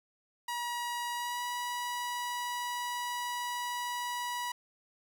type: tone with pitch glide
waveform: sawtooth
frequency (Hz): 960 to 972.8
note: B5 to B5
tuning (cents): -49 to -26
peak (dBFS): -30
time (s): 0.48-4.52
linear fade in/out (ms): 5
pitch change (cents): +23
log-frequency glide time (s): 1.14-1.42
effects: 10-bit